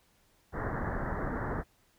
pink low-pass noise, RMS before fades -34 dBFS, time 0.52-1.64 s, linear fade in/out 50 ms, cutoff 1900 Hz, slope 96 dB/octave, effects pink hiss -68 dBFS RMS until 1.98 s

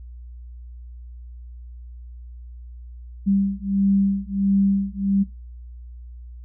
sine beating tone pair, 196.2 / 197.7 Hz, G3 / G3, +2 / +15 cents, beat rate 1.5 Hz, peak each -21 dBFS, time 3.26-5.24 s, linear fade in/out 20 ms, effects noise-tail reverb RT60 0.2 s tail -18 dB re dry + added 60 Hz sine -36 dBFS peak until 6.44 s

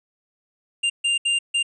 square tone bursts at uneven times, 2794 Hz, F7, in tune, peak -19 dBFS, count 4, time 0.83-0.9 / 1.04-1.18 / 1.25-1.39 / 1.54-1.63 s, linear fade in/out 10 ms, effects resampled to 22050 Hz

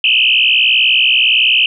sine tone with frequency modulation, 2802 Hz, F7, 5 cents sharp, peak -8 dBFS, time 0.04-1.66 s, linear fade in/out 2 ms, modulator 60.8 Hz, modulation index 4.7, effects none

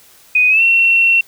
sine tone with pitch glide, 2492 to 2718 Hz, D#7 to F7, +2 to -48 cents, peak -8 dBFS, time 0.35-1.21 s, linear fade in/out 5 ms, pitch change +150 cents, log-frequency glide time 0.49-0.62 s, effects white hiss -46 dBFS RMS until 1.27 s

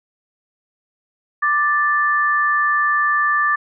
sine tone pair together, 1180 / 1760 Hz, D6 / A6, +8 / 0 cents, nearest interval perfect fifth, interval 692 cents, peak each -17 dBFS, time 1.42-3.56 s, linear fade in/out 10 ms, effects none

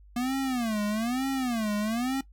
square tone with vibrato, 236.7 Hz, A#3, 27 cents sharp, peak -27 dBFS, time 0.16-2.21 s, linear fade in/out 5 ms, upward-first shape sine, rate 1.1 Hz, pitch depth 230 cents each way, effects noise-tail reverb RT60 0.1 s tail -17 dB re dry + added 50 Hz sine -50 dBFS peak until 2.32 s

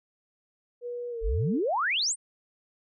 sine tone with pitch glide, 483.7 to 446.1 Hz, B4 to A4, -36 to +24 cents, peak -32 dBFS, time 0.81-1.61 s, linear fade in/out 50 ms, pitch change -140 cents, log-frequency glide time 1.1-1.23 s
sine exponential sweep, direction up, 34.65 to 9397 Hz, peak -24 dBFS, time 1.21-2.16 s, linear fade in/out 50 ms
effects none

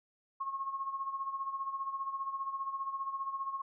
sine tone with tremolo, 1086 Hz, C#6, 36 cents flat, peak -32 dBFS, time 0.4-3.62 s, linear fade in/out 10 ms, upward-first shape sine, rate 15 Hz, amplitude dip 65%, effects none

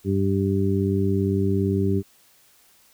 harmonic tone, 97.6 Hz, G2, 7 cents flat, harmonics 1 / 2 / 3 / 4, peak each -23 / -24 / -27 / -25 dBFS, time 0.04-2.03 s, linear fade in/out 50 ms, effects white hiss -57 dBFS RMS until 2.93 s

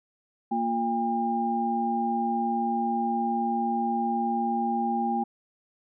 sine tone cluster, 232.3 / 351.2 / 804 Hz, A#3 / F4 / G5, -6 / +10 / +44 cents, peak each -28 / -35 / -26 dBFS, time 0.51-5.24 s, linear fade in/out 10 ms, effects none

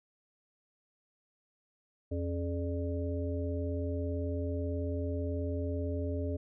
harmonic tone with a mistuned harmonic, 84.7 Hz, E2, 48 cents sharp, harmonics 1 / 3 / 5 / 7, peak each -33 / -38 / -40 / -41 dBFS, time 2.11-6.37 s, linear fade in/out 10 ms, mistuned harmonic 3, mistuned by +120 cents, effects none

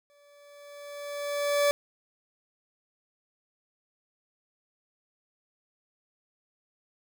40% pulse tone with exponential growth, 577 Hz, D5, 31 cents flat, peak -19 dBFS, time 0.1-1.71 s, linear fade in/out 0 ms, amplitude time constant 350 ms, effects none

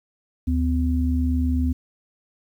sine tone pair together, 75.31 / 253.3 Hz, D2 / B3, +44 / +44 cents, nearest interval octave + major sixth, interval 2100 cents, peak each -20 / -23 dBFS, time 0.47-1.73 s, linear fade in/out 10 ms, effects 9-bit

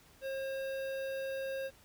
square tone with notch filter, 537 Hz, C5, 45 cents sharp, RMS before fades -38 dBFS, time 0.21-1.71 s, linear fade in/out 50 ms, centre 7400 Hz, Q 0.64, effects pink hiss -62 dBFS RMS until 1.84 s

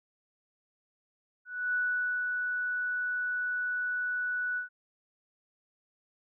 sine tone with ADSR envelope, 1479 Hz, F#6, 1 cent flat, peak -26 dBFS, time 1.45-4.69 s, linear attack 290 ms, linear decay 500 ms, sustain -3 dB, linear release 120 ms, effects none

